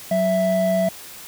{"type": "tone pair together", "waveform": "triangle", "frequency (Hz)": [186.3, 660.6], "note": ["F#3", "E5"], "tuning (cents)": [12, 4], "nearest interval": "octave + minor seventh", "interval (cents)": 2192, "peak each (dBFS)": [-20, -16], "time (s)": [0.11, 0.89], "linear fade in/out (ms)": 5, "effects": ["white hiss -39 dBFS RMS until 1.27 s"]}